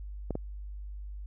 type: clicks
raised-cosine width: 2 ms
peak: -19 dBFS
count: 2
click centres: 0.307 / 0.354 s
effects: added 50 Hz sine -38 dBFS peak until 1.26 s